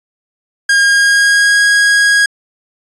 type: tone with pitch glide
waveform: 45% pulse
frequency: 1621 to 1645.5 Hz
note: G#6 to G#6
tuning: -42 to -16 cents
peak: -7 dBFS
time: 0.69-2.26 s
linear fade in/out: 5 ms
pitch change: +26 cents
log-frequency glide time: 0.85-1.64 s
effects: resampled to 22050 Hz

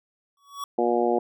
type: tone with exponential growth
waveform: square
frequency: 1127 Hz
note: C#6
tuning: 28 cents sharp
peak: -28 dBFS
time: 0.37-0.64 s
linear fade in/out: 2 ms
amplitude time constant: 57 ms
type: harmonic tone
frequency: 119.5 Hz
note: A#2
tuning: 43 cents sharp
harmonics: 2 / 3 / 4 / 5 / 6 / 7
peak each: -29 / -24 / -26 / -29 / -26 / -31 dBFS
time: 0.78-1.19 s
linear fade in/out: 5 ms
effects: none

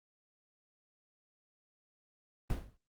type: noise with exponential decay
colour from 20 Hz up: brown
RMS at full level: -29 dBFS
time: 2.5-2.77 s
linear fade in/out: 1 ms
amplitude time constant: 57 ms
effects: noise-tail reverb RT60 0.1 s tail -25 dB re dry + Opus 24 kbps

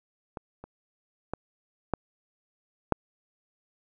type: clicks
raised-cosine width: 1 ms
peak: -22 / -28 / -17 / -11 / -7 dBFS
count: 5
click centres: 0.372 / 0.64 / 1.336 / 1.937 / 2.923 s
effects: none

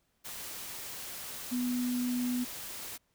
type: tone in noise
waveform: sine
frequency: 246.9 Hz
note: B3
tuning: in tune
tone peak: -29 dBFS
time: 1.51-2.45 s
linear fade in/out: 20 ms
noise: white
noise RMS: -42 dBFS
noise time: 0.24-2.98 s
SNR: +10 dB
effects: pink hiss -75 dBFS RMS until 3.14 s

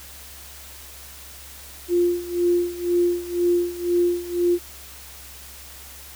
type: tone with tremolo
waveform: sine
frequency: 350 Hz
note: F4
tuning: 4 cents sharp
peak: -15 dBFS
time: 1.88-4.59 s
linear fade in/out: 50 ms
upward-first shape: sine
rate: 2 Hz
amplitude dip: 85%
effects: added 68 Hz sine -46 dBFS peak until 6.15 s + white hiss -42 dBFS RMS until 6.15 s

